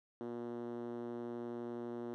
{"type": "tone with band-pass filter", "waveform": "5% pulse", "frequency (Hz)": 119.2, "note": "A#2", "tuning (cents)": 39, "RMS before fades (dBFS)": -43, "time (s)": [0.21, 2.14], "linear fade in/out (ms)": 0, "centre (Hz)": 300, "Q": 3.3, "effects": []}